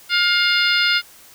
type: harmonic tone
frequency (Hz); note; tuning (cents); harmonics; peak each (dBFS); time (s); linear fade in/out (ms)
708; F5; +23; 2 / 3 / 4 / 5 / 6 / 7; -19 / -21 / -22 / -23 / -24 / -24; 0.09-1.02; 50
effects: white hiss -46 dBFS RMS until 1.34 s